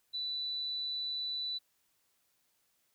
sine tone, 3974 Hz, B7, 10 cents sharp, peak -34 dBFS, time 0.13-1.59 s, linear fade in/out 20 ms, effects white hiss -75 dBFS RMS until 2.94 s

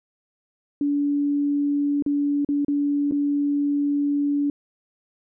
sine tone with dropouts, 287.3 Hz, D4, 38 cents flat, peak -19 dBFS, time 0.81-4.5 s, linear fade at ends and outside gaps 2 ms, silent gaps 2.024-2.062 / 2.448-2.488 / 2.648-2.682 / 3.112-3.121 s, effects none

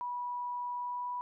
sine tone with pitch glide, 977 to 982.7 Hz, B5 to B5, -19 to -9 cents, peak -34 dBFS, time 0.01-1.21 s, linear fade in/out 0 ms, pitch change +10 cents, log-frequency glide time 0.76-1.09 s, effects none

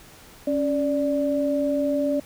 sine tone pair together, 277.2 / 585.3 Hz, C#4 / D5, 0 / -6 cents, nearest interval octave + minor second, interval 1294 cents, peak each -23 dBFS, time 0.47-2.2 s, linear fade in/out 5 ms, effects pink hiss -48 dBFS RMS until 2.25 s

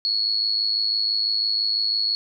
sine tone with amplitude modulation, 4360 Hz, C#8, 29 cents flat, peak -17 dBFS, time 0.05-2.15 s, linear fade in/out 0 ms, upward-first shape sine, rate 106 Hz, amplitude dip 60%, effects none

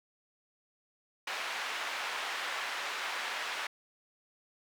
white band-pass noise, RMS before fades -37 dBFS, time 1.27-3.67 s, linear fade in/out 5 ms, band 780 to 2400 Hz, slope 12 dB/octave, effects none

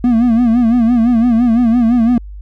triangle tone with vibrato, 235.4 Hz, A#3, 17 cents sharp, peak -6 dBFS, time 0.04-2.18 s, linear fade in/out 2 ms, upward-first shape sine, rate 5.9 Hz, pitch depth 99 cents each way, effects added 50 Hz sine -27 dBFS peak until 2.41 s

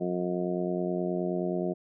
harmonic tone, 89.5 Hz, F2, 43 cents sharp, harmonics 2 / 3 / 4 / 5 / 6 / 7 / 8, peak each -32 / -38 / -31 / -38 / -45 / -35 / -42 dBFS, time 0-1.74 s, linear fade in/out 20 ms, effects none

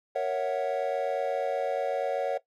triangle chord, F# dominant seventh, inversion first, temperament equal, 466.2 / 554.4 / 659.3 / 740 Hz, A#4 / C#5 / E5 / F#5, 0 / 0 / 0 / 0 cents, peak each -31 / -27 / -32 / -30 dBFS, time 0.15-2.38 s, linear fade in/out 10 ms, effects noise-tail reverb RT60 0.1 s tail -17 dB re dry

